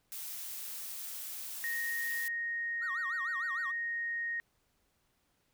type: noise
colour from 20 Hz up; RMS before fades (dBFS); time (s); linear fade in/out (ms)
blue; -42; 0.12-2.28; 0
type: tone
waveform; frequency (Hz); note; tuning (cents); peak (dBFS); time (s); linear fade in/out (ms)
sine; 1864.7; A#6; 0; -33; 1.64-4.4; 0
type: tone with vibrato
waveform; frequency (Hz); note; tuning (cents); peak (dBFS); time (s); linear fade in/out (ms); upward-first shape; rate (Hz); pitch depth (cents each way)
triangle; 1274; D#6; +41; -37; 2.81-3.72; 20; sine; 6.6; 290
effects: pink hiss -75 dBFS RMS until 5.53 s